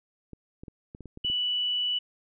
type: clicks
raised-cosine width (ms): 3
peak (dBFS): -29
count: 9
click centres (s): 0.333 / 0.635 / 0.682 / 0.949 / 1.007 / 1.057 / 1.174 / 1.248 / 1.3
type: tone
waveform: sine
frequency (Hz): 2960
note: F#7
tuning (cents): 0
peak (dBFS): -25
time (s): 1.24-1.99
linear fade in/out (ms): 10
effects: none